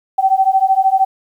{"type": "beating tone pair", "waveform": "sine", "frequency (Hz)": [762, 775], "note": ["G5", "G5"], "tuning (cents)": [-49, -20], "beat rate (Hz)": 13, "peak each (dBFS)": [-13, -13], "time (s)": [0.18, 1.05], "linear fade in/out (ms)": 10, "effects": ["8-bit"]}